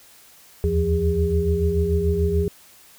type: tone cluster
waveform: sine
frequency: 76 / 82.9 / 172.8 / 407.2 Hz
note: D#2 / E2 / F3 / G#4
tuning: -40 / +10 / -18 / -34 cents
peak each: -24 / -22 / -26 / -22 dBFS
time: 0.64-2.48 s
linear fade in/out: 0 ms
effects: white hiss -50 dBFS RMS until 2.98 s